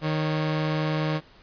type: tone pair together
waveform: sawtooth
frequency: 155.3 / 550.2 Hz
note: D#3 / C#5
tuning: -3 / -13 cents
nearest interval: octave + minor seventh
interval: 2190 cents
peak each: -20 / -29 dBFS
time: 0.01-1.21 s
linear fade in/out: 50 ms
effects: pink hiss -53 dBFS RMS until 1.42 s + resampled to 11025 Hz